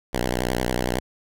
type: tone with vibrato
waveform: 5% pulse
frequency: 61.74 Hz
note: B1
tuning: in tune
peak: -11 dBFS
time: 0.13-1 s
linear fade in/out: 10 ms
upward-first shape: sine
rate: 11 Hz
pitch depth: 120 cents each way
effects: none